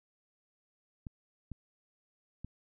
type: clicks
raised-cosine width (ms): 5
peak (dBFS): -29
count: 3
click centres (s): 1.068 / 1.517 / 2.446
effects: none